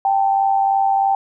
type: tone pair together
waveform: sine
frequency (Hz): 784 / 887.1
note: G5 / A5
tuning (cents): 0 / +14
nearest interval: major second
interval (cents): 214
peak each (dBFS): -14 / -22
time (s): 0.05-1.15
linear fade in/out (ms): 2
effects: none